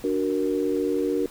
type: chord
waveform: sine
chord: D augmented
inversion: none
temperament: equal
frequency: 293.7 / 370 / 466.2 Hz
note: D4 / F#4 / A#4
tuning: 0 / 0 / 0 cents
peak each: -26 dBFS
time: 0.04-1.26 s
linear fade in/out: 2 ms
effects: pink hiss -46 dBFS RMS until 1.3 s